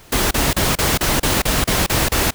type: noise bursts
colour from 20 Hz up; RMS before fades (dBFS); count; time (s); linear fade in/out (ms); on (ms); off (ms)
pink; -17; 10; 0.12-2.308; 5; 190; 32
effects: pink hiss -45 dBFS RMS until 2.34 s